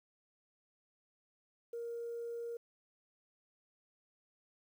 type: tone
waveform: sine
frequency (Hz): 468.8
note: A#4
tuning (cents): +10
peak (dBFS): -38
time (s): 1.73-2.57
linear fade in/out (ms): 5
effects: tanh soft clip ceiling -35 dBFS + 11-bit